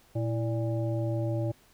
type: harmonic tone with a mistuned harmonic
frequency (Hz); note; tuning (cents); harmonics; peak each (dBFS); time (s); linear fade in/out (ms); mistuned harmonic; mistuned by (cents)
116.54; A#2; 0; 1 / 3 / 5 / 7; -28 / -34 / -35 / -46; 0.15-1.52; 10; 3; -98
effects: pink hiss -61 dBFS RMS until 1.73 s